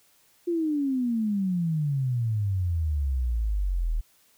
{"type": "exponential sweep", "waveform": "sine", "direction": "down", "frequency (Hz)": [351.9, 38.02], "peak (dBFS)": -23, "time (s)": [0.47, 4.01], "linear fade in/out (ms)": 10, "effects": ["white hiss -62 dBFS RMS until 4.37 s"]}